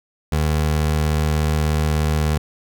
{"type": "tone", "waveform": "25% pulse", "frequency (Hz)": 76.6, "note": "D#2", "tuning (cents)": -27, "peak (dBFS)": -13, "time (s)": [0.32, 2.38], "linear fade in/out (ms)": 5, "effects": []}